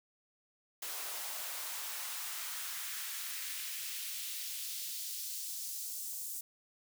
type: noise with high-pass filter sweep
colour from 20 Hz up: white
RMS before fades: -41 dBFS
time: 0.82-6.41 s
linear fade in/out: 5 ms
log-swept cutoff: 520 to 7800 Hz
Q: 1.1
effects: none